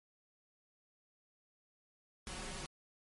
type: noise with comb filter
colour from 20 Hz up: pink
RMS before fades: -44 dBFS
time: 2.27-2.66 s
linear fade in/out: 0 ms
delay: 5.4 ms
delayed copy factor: +0.95
effects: MP3 48 kbps